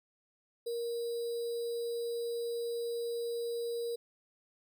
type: tone with sample-and-hold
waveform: sine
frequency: 470 Hz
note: A#4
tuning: 14 cents sharp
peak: -33 dBFS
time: 0.66-3.96 s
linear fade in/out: 10 ms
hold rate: 4410 Hz
effects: none